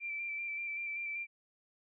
sine tone with vibrato, 2349 Hz, D7, in tune, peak -36 dBFS, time 0-1.27 s, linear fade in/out 50 ms, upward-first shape square, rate 5.2 Hz, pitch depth 20 cents each way, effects none

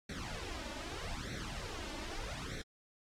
pink noise with flanger, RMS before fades -42 dBFS, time 0.09-2.62 s, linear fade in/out 5 ms, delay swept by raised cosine 0.5 to 3.4 ms, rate 0.81 Hz, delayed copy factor +0.85, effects low-pass 6000 Hz 12 dB/octave + AAC 64 kbps

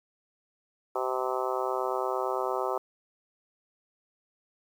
harmonic tone, 128.8 Hz, C3, 27 cents flat, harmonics 3 / 4 / 5 / 6 / 7 / 8 / 9 / 10, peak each -33 / -34 / -35 / -36 / -36 / -37 / -38 / -38 dBFS, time 0.95-2.78 s, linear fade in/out 5 ms, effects 9-bit

